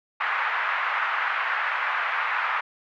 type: band-pass noise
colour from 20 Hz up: pink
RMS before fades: -26 dBFS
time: 0.2-2.61 s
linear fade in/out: 10 ms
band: 1000 to 2100 Hz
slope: 24 dB/octave
effects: none